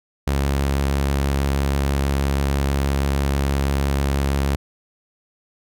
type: tone with vibrato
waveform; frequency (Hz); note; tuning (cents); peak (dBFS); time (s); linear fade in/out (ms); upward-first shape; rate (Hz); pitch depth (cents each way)
sawtooth; 69.3; C#2; 0; -14; 0.27-4.56; 5; square; 6.2; 9
effects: none